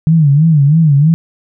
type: tone with vibrato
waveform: sine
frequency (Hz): 151.5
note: D#3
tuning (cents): -46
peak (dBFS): -5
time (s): 0.07-1.14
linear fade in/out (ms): 0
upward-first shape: sine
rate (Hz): 3.1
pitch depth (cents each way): 150
effects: none